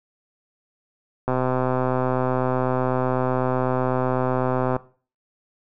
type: click train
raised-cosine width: 1 ms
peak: -9 dBFS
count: 447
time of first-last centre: 1.28-4.764 s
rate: 128 Hz
effects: noise-tail reverb RT60 0.4 s tail -18 dB re dry